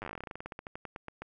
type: slowing click train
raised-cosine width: 0.5 ms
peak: -25 dBFS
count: 26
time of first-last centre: 0.02-1.22 s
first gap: 9 ms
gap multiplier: 1.12
effects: none